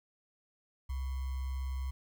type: tone with sample-and-hold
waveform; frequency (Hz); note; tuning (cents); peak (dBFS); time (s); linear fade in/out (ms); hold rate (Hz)
sine; 65.8; C2; +10; -33; 0.89-1.91; 10; 1050
effects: none